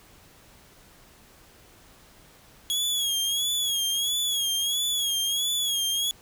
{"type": "tone with vibrato", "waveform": "sawtooth", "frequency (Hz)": 3322, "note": "G#7", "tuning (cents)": 0, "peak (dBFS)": -21, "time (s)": [2.7, 6.11], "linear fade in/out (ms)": 0, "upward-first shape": "sine", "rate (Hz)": 1.5, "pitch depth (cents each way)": 74, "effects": ["pink hiss -54 dBFS RMS until 6.21 s"]}